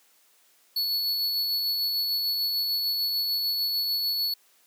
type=tone with tremolo; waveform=square; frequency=4412 Hz; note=C#8; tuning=9 cents flat; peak=-24 dBFS; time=0.76-4.34 s; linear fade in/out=5 ms; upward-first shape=sine; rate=6.7 Hz; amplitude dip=25%; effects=white hiss -62 dBFS RMS until 4.66 s + high-pass 300 Hz 12 dB/octave